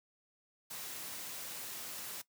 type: noise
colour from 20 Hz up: white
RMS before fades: -44 dBFS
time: 0.7-2.22 s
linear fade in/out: 10 ms
effects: noise-tail reverb RT60 0.1 s tail -18 dB re dry + high-pass 100 Hz 12 dB/octave